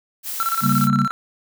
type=noise; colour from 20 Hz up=blue; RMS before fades=-28 dBFS; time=0.23-0.89 s; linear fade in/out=50 ms
type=tone with tremolo; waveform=triangle; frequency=1345 Hz; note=E6; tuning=34 cents sharp; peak=-16 dBFS; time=0.4-1.11 s; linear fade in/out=0 ms; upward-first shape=square; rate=17 Hz; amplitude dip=75%
type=chord; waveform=sine; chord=G diminished; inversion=second; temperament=equal; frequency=138.59 / 196 / 233.1 Hz; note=Db3 / G3 / Bb3; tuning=0 / 0 / 0 cents; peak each=-20 dBFS; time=0.61-1.08 s; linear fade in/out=50 ms
effects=none